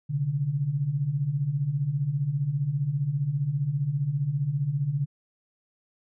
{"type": "beating tone pair", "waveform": "sine", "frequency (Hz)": [130.2, 145.2], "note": ["C3", "D3"], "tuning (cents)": [-8, -19], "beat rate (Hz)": 15, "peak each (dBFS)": [-30, -25], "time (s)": [0.09, 5.06], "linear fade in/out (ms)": 20, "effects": []}